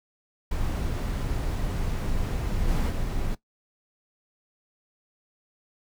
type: noise with level steps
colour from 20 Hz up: brown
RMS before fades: -27 / -24 / -28 dBFS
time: 0.51-3.35 s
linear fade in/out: 5 ms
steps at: 2.67 / 2.89 s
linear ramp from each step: 20 ms
effects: noise-tail reverb RT60 0.1 s tail -17 dB re dry